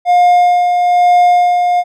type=tone with tremolo; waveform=triangle; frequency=711 Hz; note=F5; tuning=31 cents sharp; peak=-3 dBFS; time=0.05-1.84 s; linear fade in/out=50 ms; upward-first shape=sine; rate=1.1 Hz; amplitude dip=40%; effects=none